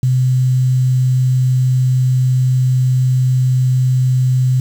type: tone with quantisation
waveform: sine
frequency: 128.1 Hz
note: C3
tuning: 36 cents flat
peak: -10 dBFS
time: 0.03-4.6 s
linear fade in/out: 2 ms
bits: 6
effects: none